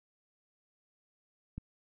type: click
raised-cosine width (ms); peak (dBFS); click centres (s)
5; -27; 1.58
effects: none